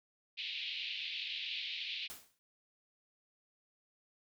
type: band-pass noise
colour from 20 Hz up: pink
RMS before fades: -41 dBFS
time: 0.37-2.08 s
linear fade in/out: 20 ms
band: 2400 to 4100 Hz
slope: 48 dB/octave
type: noise with exponential decay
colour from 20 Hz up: white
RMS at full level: -44 dBFS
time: 2.1-2.39 s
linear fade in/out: 0 ms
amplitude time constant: 61 ms
effects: none